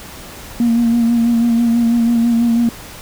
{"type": "tone with vibrato", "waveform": "sine", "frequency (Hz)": 233.8, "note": "A#3", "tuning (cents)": 5, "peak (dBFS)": -9, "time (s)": [0.6, 2.69], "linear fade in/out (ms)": 2, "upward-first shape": "sine", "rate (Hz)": 6.1, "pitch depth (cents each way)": 31, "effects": ["tanh soft clip ceiling -7 dBFS", "pink hiss -34 dBFS RMS until 3.01 s"]}